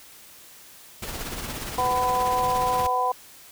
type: noise with tremolo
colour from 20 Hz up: pink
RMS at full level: -31 dBFS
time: 1.02-2.87 s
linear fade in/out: 5 ms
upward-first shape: triangle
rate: 17 Hz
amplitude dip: 50%
type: harmonic tone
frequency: 250.3 Hz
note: B3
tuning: 23 cents sharp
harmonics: 2 / 3 / 4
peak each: -29 / -25 / -23 dBFS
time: 1.78-3.12 s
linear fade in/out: 5 ms
effects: white hiss -48 dBFS RMS until 3.51 s